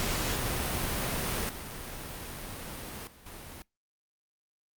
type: noise with level steps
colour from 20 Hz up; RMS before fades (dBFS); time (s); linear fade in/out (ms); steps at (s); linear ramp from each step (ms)
pink; -31 / -40 / -54 / -45; 0-3.62; 0; 1.49 / 3.07 / 3.26; 2
effects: noise-tail reverb RT60 0.2 s tail -24 dB re dry + Opus 48 kbps